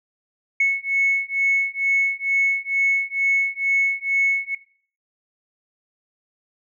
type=beating tone pair; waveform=sine; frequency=2200 / 2202.2 Hz; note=C#7 / C#7; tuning=-14 / -12 cents; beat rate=2.2 Hz; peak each=-20 / -19 dBFS; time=0.6-4.55 s; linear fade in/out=5 ms; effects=noise-tail reverb RT60 0.5 s tail -19 dB re dry + tanh soft clip ceiling -10 dBFS